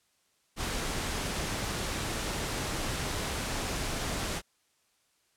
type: noise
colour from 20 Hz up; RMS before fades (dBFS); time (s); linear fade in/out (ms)
pink; -33; 0.56-4.42; 50
effects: white hiss -71 dBFS RMS until 5.36 s + low-pass 10000 Hz 12 dB/octave